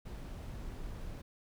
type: noise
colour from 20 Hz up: brown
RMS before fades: -43 dBFS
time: 0.05-1.22 s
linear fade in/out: 10 ms
effects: none